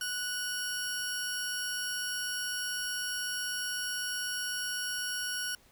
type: tone pair together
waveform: 25% pulse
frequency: 1480 / 5588 Hz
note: F#6 / F8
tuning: 0 / 0 cents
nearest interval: octave + major seventh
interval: 2300 cents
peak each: -31 / -32 dBFS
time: 0.01-5.55 s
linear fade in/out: 2 ms
effects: pink hiss -62 dBFS RMS until 5.71 s